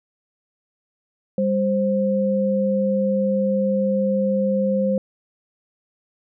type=tone pair together; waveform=sine; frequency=198.9 / 525.5 Hz; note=G3 / C5; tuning=+25 / +7 cents; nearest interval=octave + perfect fourth; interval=1682 cents; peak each=-20 dBFS; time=1.38-4.98 s; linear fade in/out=2 ms; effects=none